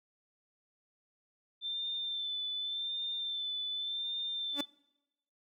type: tone with vibrato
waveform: sine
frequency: 3550 Hz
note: A7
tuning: 15 cents sharp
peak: -34 dBFS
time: 1.61-4.66 s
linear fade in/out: 50 ms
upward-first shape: sine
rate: 0.87 Hz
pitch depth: 30 cents each way
type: tone with exponential growth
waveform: sawtooth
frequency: 285.9 Hz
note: D4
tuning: 46 cents flat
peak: -26 dBFS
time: 4.52-4.61 s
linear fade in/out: 5 ms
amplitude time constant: 18 ms
effects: noise-tail reverb RT60 1.0 s tail -26 dB re dry